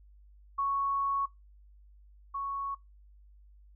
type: tone pair in turn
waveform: sine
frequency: 1108.7 / 1108.7 Hz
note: C#6 / C#6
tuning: 0 / 0 cents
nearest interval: unison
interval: 0 cents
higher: neither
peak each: -27 / -32 dBFS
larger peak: first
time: 0.58-1.26 / 2.34-2.75 s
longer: first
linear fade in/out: 10 ms
effects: noise-tail reverb RT60 0.2 s tail -22 dB re dry + added 50 Hz sine -54 dBFS peak until 3.75 s